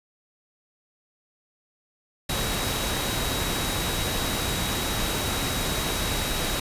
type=tone in noise; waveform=sine; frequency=3830 Hz; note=A#7; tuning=46 cents sharp; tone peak=-34 dBFS; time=2.29-6.6 s; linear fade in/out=5 ms; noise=pink; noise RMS=-27 dBFS; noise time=2.29-6.6 s; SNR=-10 dB; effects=resampled to 32000 Hz